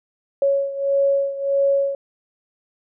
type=beating tone pair; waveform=sine; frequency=554.4 / 556 Hz; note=C#5 / C#5; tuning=0 / +5 cents; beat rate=1.6 Hz; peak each=-18 / -22 dBFS; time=0.42-1.95 s; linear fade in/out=2 ms; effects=none